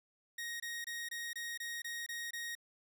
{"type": "tone bursts", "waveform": "sawtooth", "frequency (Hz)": 1874, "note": "A#6", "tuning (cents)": 9, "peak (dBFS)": -36, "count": 9, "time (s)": [0.38, 2.552], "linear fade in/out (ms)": 5, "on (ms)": 220, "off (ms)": 24, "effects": []}